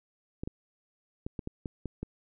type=clicks; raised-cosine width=3 ms; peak=-22 dBFS; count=8; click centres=0.435 / 0.475 / 1.265 / 1.392 / 1.474 / 1.658 / 1.857 / 2.03 s; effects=none